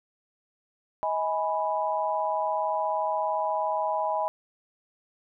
sine chord, G# minor, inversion second, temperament equal with one note detuned, 633.9 / 830.6 / 987.8 Hz, D#5 / G#5 / B5, +32 / 0 / 0 cents, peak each -29 dBFS, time 1.03-4.28 s, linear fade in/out 0 ms, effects none

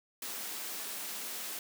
white high-pass noise, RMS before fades -40 dBFS, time 0.22-1.59 s, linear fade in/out 2 ms, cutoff 170 Hz, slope 96 dB/octave, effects none

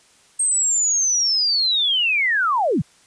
sine linear sweep, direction down, 8490 to 102 Hz, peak -16 dBFS, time 0.39-2.82 s, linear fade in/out 10 ms, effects white hiss -54 dBFS RMS until 3.06 s + resampled to 22050 Hz

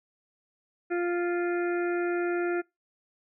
harmonic tone, 349.2 Hz, F4, in tune, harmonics 1 / 2 / 4 / 5 / 6 / 7, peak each -26 / -36 / -36 / -41 / -45 / -44 dBFS, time 0.9-2.62 s, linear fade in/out 20 ms, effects noise-tail reverb RT60 0.2 s tail -23 dB re dry

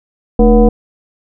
sine tone with frequency modulation, 220.2 Hz, A3, 2 cents sharp, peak -4 dBFS, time 0.39-0.69 s, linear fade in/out 5 ms, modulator 260 Hz, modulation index 1.4, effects none

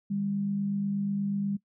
sine tone pair together, 151.72 / 200 Hz, D#3 / G3, -43 / +35 cents, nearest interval perfect fourth, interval 478 cents, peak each -38 / -27 dBFS, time 0.1-1.57 s, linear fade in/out 10 ms, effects noise-tail reverb RT60 0.1 s tail -21 dB re dry

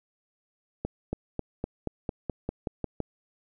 accelerating click train, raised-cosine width 2 ms, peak -16 dBFS, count 11, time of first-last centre 0.85-3.003 s, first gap 280 ms, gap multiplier 0.94, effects none

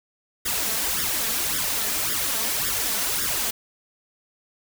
white noise with flanger, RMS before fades -25 dBFS, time 0.45-3.51 s, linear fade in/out 10 ms, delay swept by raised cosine 0.57 to 4.57 ms, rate 1.8 Hz, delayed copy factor +0.8, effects none

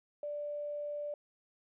sine tone with quantisation, 587.3 Hz, D5, in tune, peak -36 dBFS, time 0.23-1.14 s, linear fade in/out 2 ms, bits 11, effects resampled to 8000 Hz

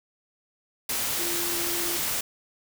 sine tone in noise, 343.8 Hz, F4, 27 cents flat, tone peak -34 dBFS, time 1.19-1.97 s, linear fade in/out 5 ms, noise white, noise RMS -28 dBFS, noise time 0.89-2.21 s, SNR -9 dB, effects none

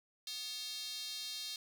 square tone with high-pass filter, 246.9 Hz, B3, in tune, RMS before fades -43 dBFS, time 0.27-1.56 s, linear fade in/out 2 ms, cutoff 4000 Hz, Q 4, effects none

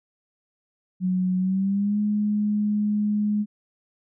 sine tone with pitch glide, 184.1 to 209 Hz, F#3 to G#3, -8 to +11 cents, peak -20 dBFS, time 1-3.46 s, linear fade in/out 50 ms, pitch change +219 cents, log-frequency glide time 1.38-1.99 s, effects none

